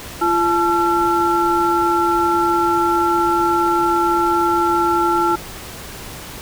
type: tone cluster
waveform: sine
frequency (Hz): 343.2 / 865 / 1355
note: F4 / A5 / E6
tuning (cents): -30 / -30 / +47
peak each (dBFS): -18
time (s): 0.21-5.36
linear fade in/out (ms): 10
effects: pink hiss -33 dBFS RMS until 6.41 s